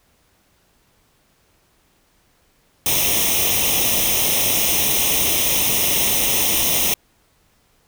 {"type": "noise with comb filter", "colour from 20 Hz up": "white", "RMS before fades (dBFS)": -18, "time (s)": [2.86, 6.94], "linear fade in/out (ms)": 2, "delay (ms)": 0.33, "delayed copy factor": 0.8, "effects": ["pink hiss -60 dBFS RMS until 7.87 s"]}